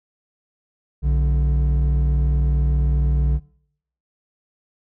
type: tone pair together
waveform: triangle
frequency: 61.39 / 146 Hz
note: B1 / D3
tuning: -10 / -10 cents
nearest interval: octave + minor third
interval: 1500 cents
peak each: -13 / -19 dBFS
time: 1.02-3.4 s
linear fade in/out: 50 ms
effects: noise-tail reverb RT60 0.7 s tail -24 dB re dry + tanh soft clip ceiling -11 dBFS